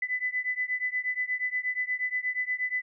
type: beating tone pair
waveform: sine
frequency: 1998 / 2006.4 Hz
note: B6 / B6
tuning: +20 / +27 cents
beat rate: 8.4 Hz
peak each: -30 / -31 dBFS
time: 0.02-2.82 s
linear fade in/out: 5 ms
effects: none